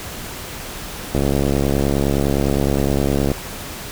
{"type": "click train", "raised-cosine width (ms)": 2, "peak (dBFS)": -5, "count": 152, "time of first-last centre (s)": [1.15, 3.316], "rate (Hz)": 69.7, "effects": ["pink hiss -31 dBFS RMS until 3.91 s"]}